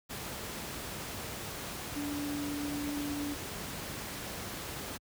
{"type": "tone in noise", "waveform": "sine", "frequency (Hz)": 290.1, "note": "D4", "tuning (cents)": -21, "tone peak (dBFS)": -34, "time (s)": [1.95, 3.35], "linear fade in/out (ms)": 20, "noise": "pink", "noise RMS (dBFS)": -40, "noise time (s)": [0.09, 4.98], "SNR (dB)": 3, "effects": ["high-pass 60 Hz 12 dB/octave"]}